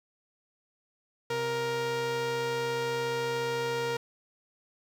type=tone pair together; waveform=sawtooth; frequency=131.47 / 468.5 Hz; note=C3 / A#4; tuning=+9 / +9 cents; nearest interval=octave + minor seventh; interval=2200 cents; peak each=-35 / -25 dBFS; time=1.3-3.97 s; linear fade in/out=5 ms; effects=low-pass 6000 Hz 12 dB/octave + 9-bit